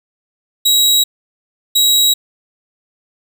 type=tone pair in turn; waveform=sawtooth; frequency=3852 / 3852 Hz; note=B7 / B7; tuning=-44 / -44 cents; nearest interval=unison; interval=0 cents; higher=neither; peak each=-6 dBFS; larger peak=neither; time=0.65-1.04 / 1.75-2.14 s; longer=neither; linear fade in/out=10 ms; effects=none